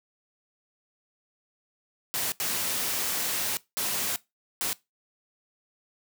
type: noise bursts at uneven times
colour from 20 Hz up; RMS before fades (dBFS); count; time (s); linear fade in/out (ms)
white; -29; 4; 2.14-2.32 / 2.4-3.57 / 3.77-4.16 / 4.61-4.73; 0
effects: noise-tail reverb RT60 0.2 s tail -20 dB re dry + high-pass 100 Hz 12 dB/octave